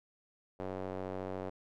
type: tone with band-pass filter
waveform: square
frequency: 47 Hz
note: F#1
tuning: 28 cents sharp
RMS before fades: -40 dBFS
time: 0.59-1.5 s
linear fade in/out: 10 ms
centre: 540 Hz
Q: 1.4
effects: none